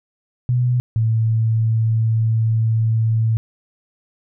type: tone pair in turn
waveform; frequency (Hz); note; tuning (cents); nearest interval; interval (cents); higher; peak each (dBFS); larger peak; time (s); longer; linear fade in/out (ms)
sine; 123.47 / 112.09; B2 / A2; 0 / +33; major second; 167; first; -14; neither; 0.49-0.8 / 0.96-3.37; second; 0
effects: none